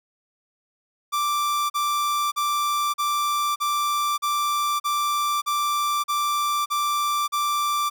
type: tone bursts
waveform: 45% pulse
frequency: 1174.7 Hz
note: D6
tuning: in tune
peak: -21 dBFS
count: 11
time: 1.12-7.9 s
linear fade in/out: 20 ms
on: 580 ms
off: 40 ms
effects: none